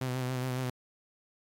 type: tone with vibrato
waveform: sawtooth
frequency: 127.7 Hz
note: C3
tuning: 42 cents flat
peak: -27 dBFS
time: 0.01-0.7 s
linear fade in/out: 5 ms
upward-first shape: sine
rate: 7.2 Hz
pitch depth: 34 cents each way
effects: AAC 64 kbps